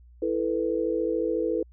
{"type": "chord", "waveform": "sine", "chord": "E suspended fourth", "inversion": "none", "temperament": "equal", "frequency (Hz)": [329.6, 440, 493.9], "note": ["E4", "A4", "B4"], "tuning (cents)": [0, 0, 0], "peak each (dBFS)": -28, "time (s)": [0.22, 1.63], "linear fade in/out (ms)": 5, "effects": ["added 60 Hz sine -49 dBFS peak until 1.72 s"]}